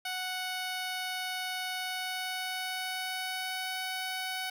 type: tone with pitch glide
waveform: 10% pulse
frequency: 740 to 748.6 Hz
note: F#5 to F#5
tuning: 0 to +20 cents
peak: -25 dBFS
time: 0.05-4.5 s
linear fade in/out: 5 ms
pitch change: +20 cents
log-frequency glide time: 1.75-3.75 s
effects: none